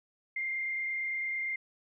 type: tone with frequency modulation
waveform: sine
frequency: 2107 Hz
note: C7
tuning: 12 cents sharp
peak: -31 dBFS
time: 0.36-1.56 s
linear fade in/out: 5 ms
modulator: 28.8 Hz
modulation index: 0.91
effects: none

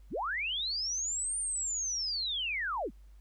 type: linear two-way sweep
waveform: sine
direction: up then down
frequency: 88.4 to 9060 to 144.6 Hz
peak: -31 dBFS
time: 0.1-2.91 s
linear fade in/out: 50 ms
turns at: 1.38 s
effects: added 50 Hz sine -51 dBFS peak until 3.2 s + pink hiss -72 dBFS RMS until 3.2 s

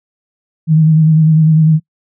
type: tone with vibrato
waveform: sine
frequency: 157.5 Hz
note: D#3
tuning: 21 cents sharp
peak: -5 dBFS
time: 0.67-1.8 s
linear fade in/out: 50 ms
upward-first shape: sine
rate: 10 Hz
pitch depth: 36 cents each way
effects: noise-tail reverb RT60 0.1 s tail -26 dB re dry

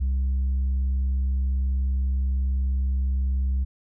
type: tone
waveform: sine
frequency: 65.8 Hz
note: C2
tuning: 10 cents sharp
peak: -18 dBFS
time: 0-3.65 s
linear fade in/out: 20 ms
effects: tanh soft clip ceiling -20 dBFS

